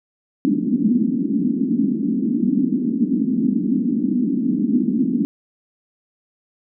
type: band-pass noise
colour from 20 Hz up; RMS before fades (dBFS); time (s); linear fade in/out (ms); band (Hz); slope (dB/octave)
white; -19; 0.45-5.25; 0; 200 to 280; 48
effects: none